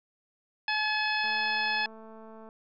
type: harmonic tone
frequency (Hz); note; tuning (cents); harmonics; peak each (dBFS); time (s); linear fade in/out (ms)
855; A5; -50; 1 / 2 / 3 / 4 / 5 / 6; -32 / -30 / -32 / -37 / -38 / -38; 0.68-1.86; 2
type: click train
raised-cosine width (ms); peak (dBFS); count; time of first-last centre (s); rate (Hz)
1; -36; 277; 1.24-2.489; 221
effects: none